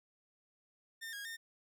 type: tone with pitch steps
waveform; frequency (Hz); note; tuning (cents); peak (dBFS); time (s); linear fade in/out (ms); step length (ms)
sawtooth; 1811 / 1639 / 1823; A6 / G#6 / A#6; +49 / -23 / -39; -39; 1.01-1.37; 20; 120
effects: none